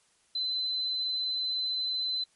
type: tone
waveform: sine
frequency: 4043 Hz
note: B7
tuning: 40 cents sharp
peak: -28 dBFS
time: 0.35-2.24 s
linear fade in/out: 5 ms
effects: white hiss -67 dBFS RMS until 2.35 s + MP3 48 kbps